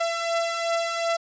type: beating tone pair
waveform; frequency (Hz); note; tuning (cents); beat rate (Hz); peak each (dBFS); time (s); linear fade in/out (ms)
sawtooth; 670 / 672.7; E5 / E5; +28 / +35; 2.7; -26 / -21; 0-1.17; 10
effects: resampled to 16000 Hz